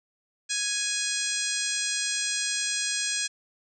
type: harmonic tone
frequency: 830.6 Hz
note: G#5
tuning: in tune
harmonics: 2 / 3 / 4 / 5 / 6 / 7 / 8 / 9 / 10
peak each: -35 / -35 / -35 / -35 / -35 / -35 / -35 / -35 / -35 dBFS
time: 0.49-3.28 s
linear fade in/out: 20 ms
effects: none